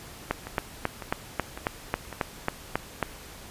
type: two click trains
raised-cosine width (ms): 0.5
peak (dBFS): -21 / -9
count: 4 / 11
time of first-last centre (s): 0.47-2.127 / 0.31-3.027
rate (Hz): 1.81 / 3.68
effects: pink hiss -45 dBFS RMS until 3.5 s + resampled to 32000 Hz